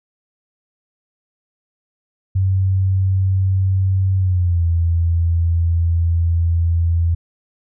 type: tone with pitch glide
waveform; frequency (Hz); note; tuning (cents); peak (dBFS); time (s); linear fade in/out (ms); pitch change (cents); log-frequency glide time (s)
sine; 95 to 84.15; F#2 to E2; +46 to +36; -13; 2.35-7.15; 10; -210; 4.17-4.64
effects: none